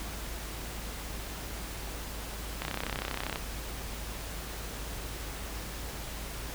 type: click train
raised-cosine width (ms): 0.3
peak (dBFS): -16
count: 25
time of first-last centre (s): 2.62-3.358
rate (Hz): 32.5
effects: added 53 Hz sine -40 dBFS peak until 6.54 s + pink hiss -41 dBFS RMS until 6.54 s